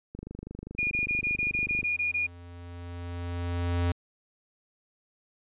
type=click train; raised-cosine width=3 ms; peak=-26 dBFS; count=43; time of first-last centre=0.15-1.83 s; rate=25 Hz
type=tone bursts; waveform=sine; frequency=2437 Hz; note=D#7; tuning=37 cents flat; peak=-25 dBFS; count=10; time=0.78-2.269 s; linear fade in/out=10 ms; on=130 ms; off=21 ms
type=tone with exponential growth; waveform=square; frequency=87 Hz; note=F2; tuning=6 cents flat; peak=-24 dBFS; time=1.02-3.92 s; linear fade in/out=5 ms; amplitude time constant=630 ms
effects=resampled to 8000 Hz